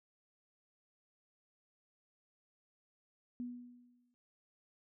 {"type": "tone with exponential decay", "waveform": "sine", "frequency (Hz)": 244.4, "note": "B3", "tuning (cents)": -18, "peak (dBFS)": -37, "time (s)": [3.4, 4.14], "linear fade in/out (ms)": 0, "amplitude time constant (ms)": 160, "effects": []}